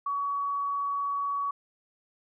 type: tone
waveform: sine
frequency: 1129 Hz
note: C#6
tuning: 31 cents sharp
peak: -27 dBFS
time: 0.06-1.51 s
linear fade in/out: 5 ms
effects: none